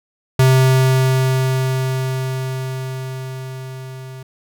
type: tone with level ramp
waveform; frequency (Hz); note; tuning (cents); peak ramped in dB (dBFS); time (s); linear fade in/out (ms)
square; 130.81; C3; 0; -9 to -32; 0.39-4.23; 5
effects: none